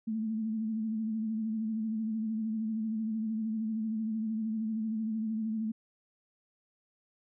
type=tone with vibrato; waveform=sine; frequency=220 Hz; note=A3; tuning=in tune; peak=-30 dBFS; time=0.07-5.72 s; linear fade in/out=10 ms; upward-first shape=sine; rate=13 Hz; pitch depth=45 cents each way; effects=none